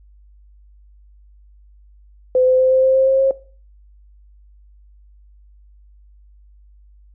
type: tone with pitch steps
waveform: sine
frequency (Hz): 510 / 513.8 / 517.7 / 521.6 / 525.6 / 529.5 / 533.5 / 537.5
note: C5 / C5 / C5 / C5 / C5 / C5 / C5 / C5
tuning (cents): -44 / -32 / -18 / -5 / +8 / +21 / +34 / +47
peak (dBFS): -11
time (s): 2.35-3.31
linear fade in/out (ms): 2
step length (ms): 120
effects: noise-tail reverb RT60 0.4 s tail -19 dB re dry + added 50 Hz sine -45 dBFS peak until 7.14 s

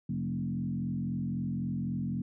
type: tone with frequency modulation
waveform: sine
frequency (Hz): 187.6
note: F#3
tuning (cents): +24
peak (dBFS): -30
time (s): 0.09-2.22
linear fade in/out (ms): 5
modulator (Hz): 43.8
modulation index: 1.5
effects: none

